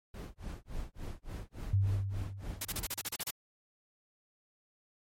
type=noise with tremolo; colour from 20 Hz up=brown; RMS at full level=-38 dBFS; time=0.14-2.86 s; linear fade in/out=2 ms; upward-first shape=sine; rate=3.5 Hz; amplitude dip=100%
type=tone with exponential decay; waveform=sine; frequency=98 Hz; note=G2; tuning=in tune; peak=-23 dBFS; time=1.73-3.11 s; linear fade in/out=5 ms; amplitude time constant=300 ms
type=noise bursts; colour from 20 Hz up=white; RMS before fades=-36 dBFS; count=10; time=2.61-3.307 s; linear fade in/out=5 ms; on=40 ms; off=33 ms
effects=MP3 64 kbps